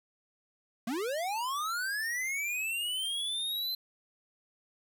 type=linear sweep; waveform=square; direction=up; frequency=212.4 to 4098 Hz; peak=-32 dBFS; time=0.87-3.75 s; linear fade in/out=5 ms; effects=10-bit